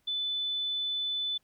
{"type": "tone", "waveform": "sine", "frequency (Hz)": 3500, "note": "A7", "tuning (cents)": -10, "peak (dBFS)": -29, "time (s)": [0.07, 1.38], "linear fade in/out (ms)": 10, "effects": ["pink hiss -73 dBFS RMS until 1.43 s"]}